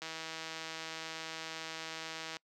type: click train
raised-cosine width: 0.2 ms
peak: -24 dBFS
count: 379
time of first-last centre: 0.02-2.368 s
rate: 161 Hz
effects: noise-tail reverb RT60 0.1 s tail -26 dB re dry + high-pass 200 Hz 12 dB/octave